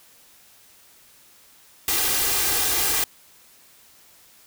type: noise with comb filter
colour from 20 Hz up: white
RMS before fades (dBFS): -22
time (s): 1.88-3.04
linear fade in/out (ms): 2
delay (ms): 2.5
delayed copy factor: +0.65
effects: white hiss -53 dBFS RMS until 4.46 s